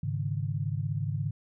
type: chord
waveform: sine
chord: Ab suspended fourth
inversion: none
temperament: equal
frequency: 103.83 / 138.59 / 155.56 Hz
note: Ab2 / Db3 / Eb3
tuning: 0 / 0 / 0 cents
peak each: -32 / -32 / -34 dBFS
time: 0.03-1.31 s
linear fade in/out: 5 ms
effects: none